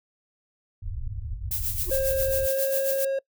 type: low-pass noise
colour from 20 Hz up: pink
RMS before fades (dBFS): -33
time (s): 0.82-2.47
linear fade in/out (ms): 2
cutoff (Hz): 110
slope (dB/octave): 48
type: noise with tremolo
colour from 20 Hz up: violet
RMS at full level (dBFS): -27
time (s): 1.51-3.05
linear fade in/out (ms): 5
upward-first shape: sine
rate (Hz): 7.4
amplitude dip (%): 65
type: tone with exponential growth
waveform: triangle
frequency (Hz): 357.9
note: F4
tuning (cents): +42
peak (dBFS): -27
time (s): 1.82-1.9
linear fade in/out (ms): 2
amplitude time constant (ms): 17
type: tone with pitch glide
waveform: triangle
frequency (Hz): 535 to 541.8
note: C5 to C#5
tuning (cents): +38 to -40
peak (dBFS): -21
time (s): 1.91-3.19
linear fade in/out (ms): 5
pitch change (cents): +22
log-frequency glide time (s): 2.49-2.61
effects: noise-tail reverb RT60 0.1 s tail -24 dB re dry